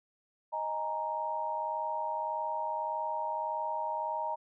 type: chord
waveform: sine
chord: D# suspended fourth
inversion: none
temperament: equal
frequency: 622.3 / 830.6 / 932.3 Hz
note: D#5 / G#5 / A#5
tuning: 0 / 0 / 0 cents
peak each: -38 / -39 / -33 dBFS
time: 0.52-4.36 s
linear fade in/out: 20 ms
effects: none